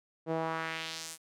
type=tone with band-pass filter sweep; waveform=sawtooth; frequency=161.9 Hz; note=E3; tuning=31 cents flat; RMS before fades=-36 dBFS; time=0.26-1.18 s; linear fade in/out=50 ms; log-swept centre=460 to 9900 Hz; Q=1.5; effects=none